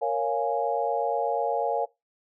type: chord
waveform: sine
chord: Bb minor seventh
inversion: none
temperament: equal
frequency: 466.2 / 554.4 / 698.5 / 830.6 Hz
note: Bb4 / Db5 / F5 / Ab5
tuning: 0 / 0 / 0 / 0 cents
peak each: -29 dBFS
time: 0.01-1.86 s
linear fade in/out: 20 ms
effects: noise-tail reverb RT60 0.2 s tail -21 dB re dry